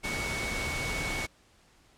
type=tone in noise; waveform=sine; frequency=2221 Hz; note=C#7; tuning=3 cents sharp; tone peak=-34 dBFS; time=0.03-1.27 s; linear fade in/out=20 ms; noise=pink; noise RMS=-34 dBFS; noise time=0.03-1.27 s; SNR=-3 dB; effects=pink hiss -62 dBFS RMS until 1.97 s + low-pass 9000 Hz 12 dB/octave